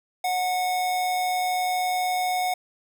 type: tone with amplitude modulation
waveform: square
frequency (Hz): 732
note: F#5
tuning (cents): -19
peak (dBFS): -22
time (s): 0.24-2.54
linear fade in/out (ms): 5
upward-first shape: sine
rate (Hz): 161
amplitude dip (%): 30
effects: none